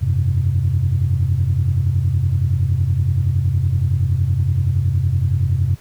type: chord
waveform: sine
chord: F suspended second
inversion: none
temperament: equal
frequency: 87.31 / 98 / 130.81 Hz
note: F2 / G2 / C3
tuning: 0 / 0 / 0 cents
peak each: -18 dBFS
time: 0.01-5.76 s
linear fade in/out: 20 ms
effects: tanh soft clip ceiling -7 dBFS + pink hiss -49 dBFS RMS until 5.8 s